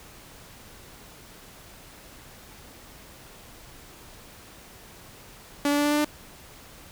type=tone with pitch steps; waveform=sawtooth; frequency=287.3 / 289.5 / 291.6 / 293.8 / 296.1 / 298.3 Hz; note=D4 / D4 / D4 / D4 / D4 / D4; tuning=-38 / -25 / -12 / +1 / +14 / +27 cents; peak=-17 dBFS; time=5.65-6.046 s; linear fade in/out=2 ms; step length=66 ms; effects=pink hiss -48 dBFS RMS until 6.91 s